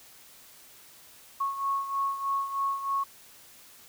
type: beating tone pair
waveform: sine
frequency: 1100 / 1103.2 Hz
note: C#6 / C#6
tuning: -14 / -9 cents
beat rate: 3.2 Hz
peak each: -28 / -34 dBFS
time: 1.4-3.04 s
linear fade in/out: 10 ms
effects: white hiss -53 dBFS RMS until 3.88 s